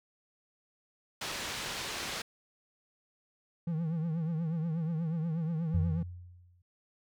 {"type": "low-pass noise", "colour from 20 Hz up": "white", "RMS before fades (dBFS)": -38, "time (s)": [1.21, 2.22], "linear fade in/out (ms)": 5, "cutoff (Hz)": 4800, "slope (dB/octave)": 12}
{"type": "tone with vibrato", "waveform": "triangle", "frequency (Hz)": 163.2, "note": "E3", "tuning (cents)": -17, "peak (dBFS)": -28, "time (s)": [3.67, 6.03], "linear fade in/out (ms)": 5, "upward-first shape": "triangle", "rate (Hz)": 8.3, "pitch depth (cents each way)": 110}
{"type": "tone with exponential decay", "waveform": "sine", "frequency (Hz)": 88.6, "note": "F2", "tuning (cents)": 25, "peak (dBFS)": -24, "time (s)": [5.74, 6.62], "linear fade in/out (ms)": 5, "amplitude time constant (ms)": 190}
{"effects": []}